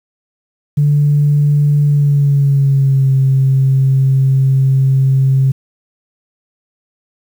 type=tone with pitch glide; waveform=sine; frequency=146.1 to 133.97 Hz; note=D3 to C3; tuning=-9 to +41 cents; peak=-7 dBFS; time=0.77-5.52 s; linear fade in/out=10 ms; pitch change=-150 cents; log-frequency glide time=1.82-3.12 s; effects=tanh soft clip ceiling -3 dBFS + 7-bit